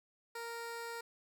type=tone; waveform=15% pulse; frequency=465.4 Hz; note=A#4; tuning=3 cents flat; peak=-35 dBFS; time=0.35-1.01 s; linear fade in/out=5 ms; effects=none